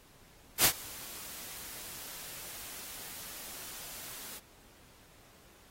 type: noise with ADSR envelope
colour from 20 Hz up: white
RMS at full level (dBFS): -22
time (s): 0.58-4.4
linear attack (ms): 66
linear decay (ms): 76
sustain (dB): -23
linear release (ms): 27
effects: pink hiss -60 dBFS RMS until 5.7 s + AAC 48 kbps